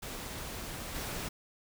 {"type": "noise with level steps", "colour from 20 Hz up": "pink", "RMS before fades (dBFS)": [-41, -38], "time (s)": [0.02, 1.29], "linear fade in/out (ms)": 10, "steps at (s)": 0.94, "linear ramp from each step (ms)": 10, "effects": []}